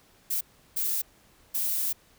violet noise bursts at uneven times, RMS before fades -28 dBFS, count 3, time 0.3-0.41 / 0.76-1.02 / 1.54-1.93 s, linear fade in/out 10 ms, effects pink hiss -60 dBFS RMS until 2.18 s

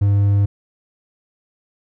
triangle tone, 100.7 Hz, G2, 47 cents sharp, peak -10 dBFS, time 0.01-0.46 s, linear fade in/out 10 ms, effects none

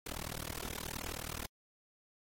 pink noise with amplitude modulation, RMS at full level -38 dBFS, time 0.06-1.47 s, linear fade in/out 5 ms, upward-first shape sine, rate 39 Hz, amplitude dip 100%, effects AAC 48 kbps

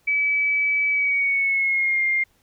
sine tone with pitch glide, 2293 to 2115 Hz, D7 to C7, -42 to +18 cents, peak -18 dBFS, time 0.07-2.24 s, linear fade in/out 10 ms, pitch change -140 cents, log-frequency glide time 0.9-2.03 s, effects pink hiss -63 dBFS RMS until 2.42 s

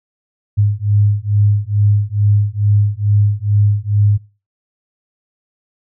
sine beating tone pair, 102.1 / 104.4 Hz, G#2 / G#2, -29 / +10 cents, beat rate 2.3 Hz, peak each -14 dBFS, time 0.57-4.18 s, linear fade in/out 20 ms, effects noise-tail reverb RT60 0.3 s tail -20 dB re dry

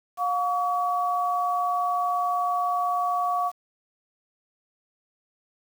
sine tone pair together, 714.4 / 1134 Hz, F5 / C#6, +39 / +39 cents, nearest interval minor sixth, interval 800 cents, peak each -25 dBFS, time 0.17-3.52 s, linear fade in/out 50 ms, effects 8-bit

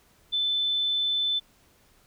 sine tone, 3520 Hz, A7, in tune, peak -23 dBFS, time 0.32-1.4 s, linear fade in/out 20 ms, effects pink hiss -61 dBFS RMS until 2.06 s

